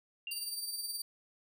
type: tone with exponential decay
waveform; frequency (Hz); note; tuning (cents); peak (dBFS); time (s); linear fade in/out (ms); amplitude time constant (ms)
sine; 2782; F7; -7; -36; 0.27-0.57; 2; 64
type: tone with tremolo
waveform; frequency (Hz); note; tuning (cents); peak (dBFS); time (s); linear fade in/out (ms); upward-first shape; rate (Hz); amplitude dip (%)
20% pulse; 4647; D8; -19; -29; 0.31-1.02; 5; sine; 19; 50
effects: none